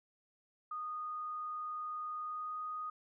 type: tone with pitch glide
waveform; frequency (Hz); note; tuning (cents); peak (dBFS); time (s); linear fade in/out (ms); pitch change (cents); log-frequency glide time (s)
sine; 1234 to 1242.6; D#6 to D#6; -15 to -3; -38; 0.71-2.9; 5; +12; 2.23-2.57
effects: none